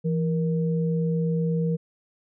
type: tone pair together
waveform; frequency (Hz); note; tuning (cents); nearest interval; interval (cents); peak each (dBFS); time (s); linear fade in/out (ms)
sine; 166.17 / 470; E3 / A#4; +14 / +14; octave + tritone; 1800; -22 / -29; 0.04-1.77; 20
effects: none